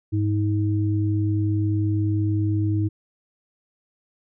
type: tone pair together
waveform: sine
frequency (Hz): 102.72 / 317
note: G#2 / D#4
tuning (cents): -19 / +32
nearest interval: octave + minor sixth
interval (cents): 1951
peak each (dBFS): -20 / -25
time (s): 0.12-2.89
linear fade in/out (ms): 20
effects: none